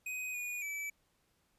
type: tone with pitch steps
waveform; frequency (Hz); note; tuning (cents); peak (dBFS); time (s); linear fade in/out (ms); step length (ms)
square; 2507 / 2454 / 2305; D#7 / D#7 / D7; +12 / -25 / -33; -38; 0.06-0.9; 5; 280
effects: pink hiss -75 dBFS RMS until 1.58 s + resampled to 32000 Hz